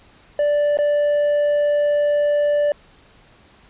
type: tone with dropouts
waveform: triangle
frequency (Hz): 586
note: D5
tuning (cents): -4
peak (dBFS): -13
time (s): 0.39-2.72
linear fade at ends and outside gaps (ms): 2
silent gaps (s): 0.772-0.787
effects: pink hiss -51 dBFS RMS until 3.69 s + resampled to 8000 Hz